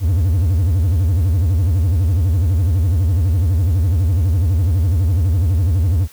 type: tone with vibrato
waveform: triangle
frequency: 87.31 Hz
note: F2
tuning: in tune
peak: -10 dBFS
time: 0-6.08 s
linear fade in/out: 50 ms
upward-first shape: sine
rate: 12 Hz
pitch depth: 260 cents each way
effects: white hiss -45 dBFS RMS until 6.12 s